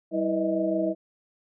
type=tone cluster; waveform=sine; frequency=192.9 / 325.5 / 489.7 / 611 / 637 Hz; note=G3 / E4 / B4 / D#5 / D#5; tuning=-28 / -22 / -15 / -32 / +41 cents; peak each=-32 / -26 / -34 / -32 / -28 dBFS; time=0.11-0.95 s; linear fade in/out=50 ms; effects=none